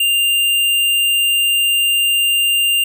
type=tone; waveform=square; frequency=2794 Hz; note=F7; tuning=in tune; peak=-13 dBFS; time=0-2.84 s; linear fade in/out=5 ms; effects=none